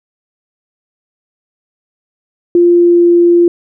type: tone with pitch glide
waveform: sine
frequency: 347.7 to 345.7 Hz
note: F4 to F4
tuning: -8 to -18 cents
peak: -4 dBFS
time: 2.55-3.48 s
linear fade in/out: 2 ms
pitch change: -10 cents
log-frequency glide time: 2.71-3.07 s
effects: none